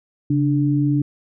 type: tone pair together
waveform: sine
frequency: 138.61 / 293.7 Hz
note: C#3 / D4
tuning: 0 / 0 cents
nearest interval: octave + minor second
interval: 1300 cents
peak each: -18 dBFS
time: 0.3-1.02 s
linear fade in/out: 5 ms
effects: none